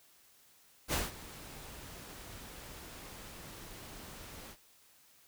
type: noise with ADSR envelope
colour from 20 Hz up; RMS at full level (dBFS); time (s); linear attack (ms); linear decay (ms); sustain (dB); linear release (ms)
pink; -31; 0.88-4.57; 50; 180; -18; 66
effects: white hiss -64 dBFS RMS until 5.27 s